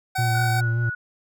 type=tone; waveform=25% pulse; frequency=756 Hz; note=F#5; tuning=37 cents sharp; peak=-20 dBFS; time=0.15-0.61 s; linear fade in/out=10 ms
type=tone with vibrato; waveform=triangle; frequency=116.54 Hz; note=A#2; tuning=in tune; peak=-18 dBFS; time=0.18-0.9 s; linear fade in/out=10 ms; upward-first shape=sine; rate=5.2 Hz; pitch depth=29 cents each way
type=tone with tremolo; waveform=sine; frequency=1465 Hz; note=F#6; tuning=18 cents flat; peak=-26 dBFS; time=0.34-0.95 s; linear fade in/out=5 ms; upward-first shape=sine; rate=4.1 Hz; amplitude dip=65%
effects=none